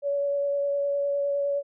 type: tone with vibrato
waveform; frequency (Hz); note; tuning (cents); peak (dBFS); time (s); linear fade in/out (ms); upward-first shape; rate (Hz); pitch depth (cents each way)
sine; 566; C#5; +36; -23; 0.02-1.63; 50; sine; 9.8; 11
effects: none